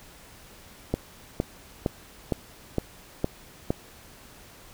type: click train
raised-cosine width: 2 ms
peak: -10 dBFS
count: 7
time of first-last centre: 0.94-3.705 s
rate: 2.17 Hz
effects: pink hiss -50 dBFS RMS until 4.73 s